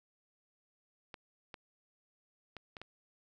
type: clicks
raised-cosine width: 0.3 ms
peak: -29 dBFS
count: 5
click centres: 1.142 / 1.542 / 2.567 / 2.768 / 2.816 s
effects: none